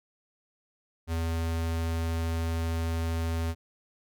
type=tone; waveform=square; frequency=82.41 Hz; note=E2; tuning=in tune; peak=-28 dBFS; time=1.07-3.55 s; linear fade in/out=50 ms; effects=none